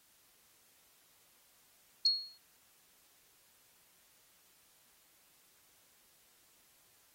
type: tone with exponential decay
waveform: sine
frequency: 4311 Hz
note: C#8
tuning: 49 cents flat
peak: -22 dBFS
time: 2.05-2.38 s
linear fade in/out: 5 ms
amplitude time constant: 71 ms
effects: white hiss -67 dBFS RMS until 7.14 s + AAC 48 kbps